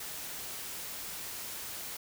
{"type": "noise", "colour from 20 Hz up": "white", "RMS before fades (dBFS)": -41, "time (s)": [0, 1.97], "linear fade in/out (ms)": 5, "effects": []}